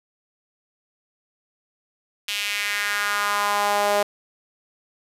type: tone with high-pass filter sweep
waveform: sawtooth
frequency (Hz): 204.8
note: G#3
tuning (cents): -24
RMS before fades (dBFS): -23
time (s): 2.28-4.03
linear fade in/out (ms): 5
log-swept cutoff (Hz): 2900 to 600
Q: 2.6
effects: resampled to 32000 Hz + 7-bit